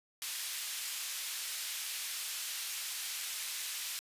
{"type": "high-pass noise", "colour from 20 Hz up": "pink", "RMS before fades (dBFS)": -39, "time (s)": [0.22, 3.99], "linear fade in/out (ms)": 0, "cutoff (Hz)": 2700, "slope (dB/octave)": 12, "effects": ["resampled to 32000 Hz"]}